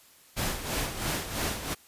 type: noise with tremolo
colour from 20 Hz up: pink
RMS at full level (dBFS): -29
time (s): 0.36-1.75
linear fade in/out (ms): 20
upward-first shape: sine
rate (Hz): 3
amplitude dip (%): 65
effects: white hiss -57 dBFS RMS until 1.87 s + resampled to 32000 Hz